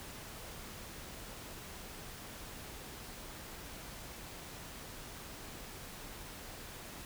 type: silence
effects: pink hiss -48 dBFS RMS until 7.05 s